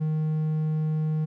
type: tone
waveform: triangle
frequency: 155.56 Hz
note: D#3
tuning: in tune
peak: -21 dBFS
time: 0-1.26 s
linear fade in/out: 20 ms
effects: none